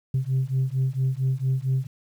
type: beating tone pair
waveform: sine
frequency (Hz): 129.6 / 134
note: C3 / C3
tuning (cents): -16 / +42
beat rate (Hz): 4.4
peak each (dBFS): -23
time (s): 0.14-1.87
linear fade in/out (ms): 5
effects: tanh soft clip ceiling -17 dBFS + 9-bit